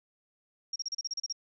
sine tone bursts, 5588 Hz, F8, in tune, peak -31 dBFS, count 10, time 0.73-1.326 s, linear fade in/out 5 ms, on 29 ms, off 34 ms, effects none

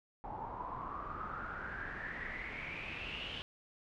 pink noise with low-pass filter sweep, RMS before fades -43 dBFS, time 0.24-3.42 s, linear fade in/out 0 ms, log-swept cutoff 850 to 3100 Hz, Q 8.9, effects none

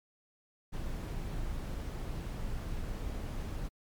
brown noise, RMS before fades -37 dBFS, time 0.72-3.69 s, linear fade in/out 20 ms, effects MP3 96 kbps

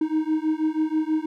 triangle beating tone pair, 310 / 316.2 Hz, D#4 / D#4, -6 / +28 cents, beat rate 6.2 Hz, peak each -22 dBFS, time 0.01-1.26 s, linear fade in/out 5 ms, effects none

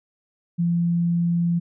sine tone, 171.2 Hz, F3, 34 cents flat, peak -18 dBFS, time 0.58-1.6 s, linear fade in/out 20 ms, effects none

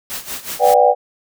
white noise with tremolo, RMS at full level -25 dBFS, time 0.1-0.74 s, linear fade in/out 0 ms, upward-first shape sine, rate 5.4 Hz, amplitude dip 80%
sine chord, G major seventh, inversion first, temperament equal with one note detuned, 493.9 / 587.3 / 740 / 801.4 Hz, B4 / D5 / F#5 / G5, 0 / 0 / 0 / +38 cents, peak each -14 dBFS, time 0.59-0.95 s, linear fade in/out 50 ms
effects none

